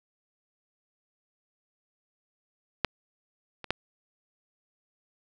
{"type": "clicks", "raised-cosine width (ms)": 0.3, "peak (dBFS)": [-7, -23, -9], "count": 3, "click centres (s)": [2.847, 3.643, 3.706], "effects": []}